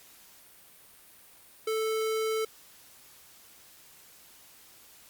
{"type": "tone", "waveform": "square", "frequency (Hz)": 440, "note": "A4", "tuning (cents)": 0, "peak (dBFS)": -28, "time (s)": [1.67, 2.45], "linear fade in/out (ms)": 5, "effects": ["white hiss -55 dBFS RMS until 5.09 s", "Opus 48 kbps"]}